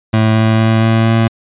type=tone with pitch steps; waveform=25% pulse; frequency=110 / 110.83 / 111.66 / 112.51 / 113.35 Hz; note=A2 / A2 / A2 / A2 / A#2; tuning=0 / +13 / +26 / +39 / -48 cents; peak=-5 dBFS; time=0.13-1.28 s; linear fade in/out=10 ms; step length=230 ms; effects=resampled to 8000 Hz